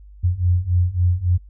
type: beating tone pair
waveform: sine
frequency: 87.2 / 90.8 Hz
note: F2 / F#2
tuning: -2 / -32 cents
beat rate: 3.6 Hz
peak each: -20 / -18 dBFS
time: 0.23-1.38 s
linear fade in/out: 20 ms
effects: noise-tail reverb RT60 0.1 s tail -21 dB re dry + added 50 Hz sine -40 dBFS peak until 1.49 s